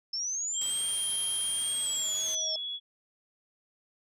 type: linear two-way sweep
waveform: sine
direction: up then down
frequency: 5250 to 10600 to 5250 Hz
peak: -30 dBFS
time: 0.13-2.56 s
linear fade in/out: 5 ms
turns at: 1.22 s
type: tone with pitch glide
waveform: sine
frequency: 3200 to 3373 Hz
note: G7 to G#7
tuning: +35 to +26 cents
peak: -33 dBFS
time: 0.53-2.8 s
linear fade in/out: 50 ms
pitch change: +91 cents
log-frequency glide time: 1.54-2.23 s
type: noise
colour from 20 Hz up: white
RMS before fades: -43 dBFS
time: 0.61-2.35 s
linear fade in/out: 2 ms
type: tone with exponential growth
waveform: sine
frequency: 631 Hz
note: D#5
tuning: 24 cents sharp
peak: -39 dBFS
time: 1.31-2.56 s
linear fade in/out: 1 ms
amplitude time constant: 270 ms
effects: resampled to 32000 Hz